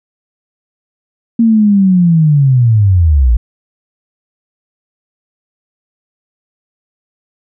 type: linear sweep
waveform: sine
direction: down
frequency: 233.1 to 53.5 Hz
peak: -5 dBFS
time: 1.39-3.37 s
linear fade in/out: 5 ms
effects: none